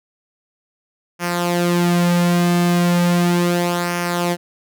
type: tone with flanger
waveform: sawtooth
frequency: 174.61 Hz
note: F3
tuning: in tune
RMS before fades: -17 dBFS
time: 1.19-4.37 s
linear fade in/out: 50 ms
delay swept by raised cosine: 0.25 to 3.65 ms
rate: 0.36 Hz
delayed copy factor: -0.6
effects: none